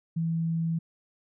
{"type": "tone", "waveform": "sine", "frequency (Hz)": 164.6, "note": "E3", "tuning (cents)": -2, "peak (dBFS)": -25, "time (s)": [0.16, 0.79], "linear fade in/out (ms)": 10, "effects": []}